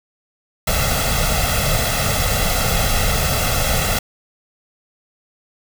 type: noise with comb filter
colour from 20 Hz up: pink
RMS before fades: -18 dBFS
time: 0.67-3.99 s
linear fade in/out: 5 ms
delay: 1.5 ms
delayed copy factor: +0.8
effects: none